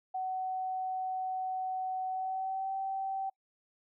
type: tone with pitch glide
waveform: sine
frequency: 750 to 772.9 Hz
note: F#5 to G5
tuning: +23 to -25 cents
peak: -32 dBFS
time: 0.14-3.3 s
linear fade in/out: 10 ms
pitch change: +52 cents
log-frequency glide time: 2.09-2.73 s
effects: noise-tail reverb RT60 0.1 s tail -26 dB re dry